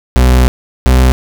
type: tone pair in turn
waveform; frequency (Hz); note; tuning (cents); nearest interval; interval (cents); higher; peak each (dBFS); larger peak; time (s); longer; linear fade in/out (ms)
40% pulse; 62.7 / 63.61; B1 / C2; +27 / -48; unison; 25; second; -4; neither; 0.16-0.48 / 0.86-1.12; first; 0
effects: none